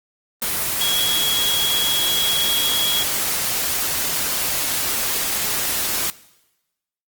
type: tone in noise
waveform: sine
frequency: 3322 Hz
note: G#7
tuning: in tune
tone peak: -19 dBFS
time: 0.81-3.03 s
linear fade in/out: 0 ms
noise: white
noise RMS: -22 dBFS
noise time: 0.42-6.1 s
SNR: 0 dB
effects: noise-tail reverb RT60 1.0 s tail -20 dB re dry + Opus 24 kbps